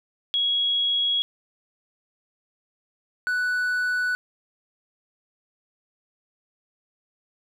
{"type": "tone pair in turn", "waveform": ["sine", "triangle"], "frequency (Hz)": [3322, 1484.5], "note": ["G#7", "F#6"], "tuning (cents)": [0, 5], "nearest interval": "octave + major second", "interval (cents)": 1395, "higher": "first", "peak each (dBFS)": -20, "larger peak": "neither", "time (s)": [[0.34, 1.22], [3.27, 4.15]], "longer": "neither", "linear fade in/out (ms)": 0, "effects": []}